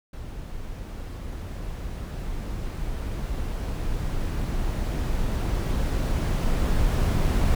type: noise with level ramp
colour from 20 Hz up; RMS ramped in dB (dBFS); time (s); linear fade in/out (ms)
brown; -36 to -20; 0.13-7.55; 5
effects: none